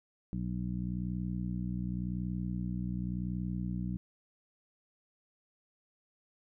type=harmonic tone; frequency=60.9 Hz; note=B1; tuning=24 cents flat; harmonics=1 / 2 / 3 / 4 / 5; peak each=-40 / -39 / -35 / -46 / -46 dBFS; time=0.33-3.97 s; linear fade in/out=0 ms; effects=none